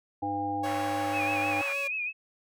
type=harmonic tone; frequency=100.8 Hz; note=G2; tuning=49 cents sharp; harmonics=1 / 3 / 5 / 7 / 8; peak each=-41 / -34 / -41 / -41 / -30 dBFS; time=0.22-1.62 s; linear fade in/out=10 ms
type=tone with pitch glide; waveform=sawtooth; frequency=554.4 to 559.2 Hz; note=C#5 to C#5; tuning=0 to +15 cents; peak=-31 dBFS; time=0.63-1.88 s; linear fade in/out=10 ms; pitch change=+15 cents; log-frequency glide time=0.94-1.7 s
type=band-pass noise; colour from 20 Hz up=pink; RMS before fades=-41 dBFS; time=0.64-1.74 s; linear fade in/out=20 ms; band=850 to 2600 Hz; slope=24 dB/octave
type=tone with vibrato; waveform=sine; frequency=2500 Hz; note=D#7; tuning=8 cents sharp; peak=-29 dBFS; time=1.12-2.13 s; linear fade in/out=50 ms; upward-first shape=sine; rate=6.3 Hz; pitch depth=66 cents each way
effects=none